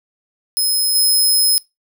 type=tone with level steps; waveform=15% pulse; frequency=5130 Hz; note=E8; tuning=48 cents flat; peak=-9 / -6 dBFS; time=0.57-1.58 s; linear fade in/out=0 ms; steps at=0.95 s; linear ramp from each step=5 ms; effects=noise-tail reverb RT60 0.2 s tail -22 dB re dry